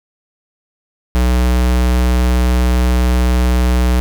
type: tone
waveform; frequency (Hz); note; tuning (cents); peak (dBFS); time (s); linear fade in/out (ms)
square; 61.74; B1; 0; -11; 1.15-4; 0
effects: 8-bit

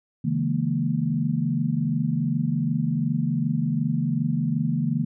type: chord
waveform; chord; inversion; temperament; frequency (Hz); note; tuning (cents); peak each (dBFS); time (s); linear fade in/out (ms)
sine; A# half-diminished seventh; first; equal with one note detuned; 138.59 / 161.24 / 207.7 / 233.1; C#3 / E3 / G#3 / A#3; 0 / -38 / 0 / 0; -27 / -25 / -31 / -26; 0.24-5.05; 10
effects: none

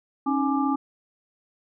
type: tone cluster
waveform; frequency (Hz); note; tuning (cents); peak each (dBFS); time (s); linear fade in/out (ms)
sine; 272.9 / 307.4 / 840 / 1184; C#4 / D#4 / G#5 / D6; -27 / -21 / +19 / +14; -23 / -29 / -28 / -29; 0.26-0.76; 10
effects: none

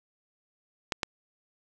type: clicks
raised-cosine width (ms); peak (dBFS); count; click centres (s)
0.2; -10; 2; 0.922 / 1.032
effects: none

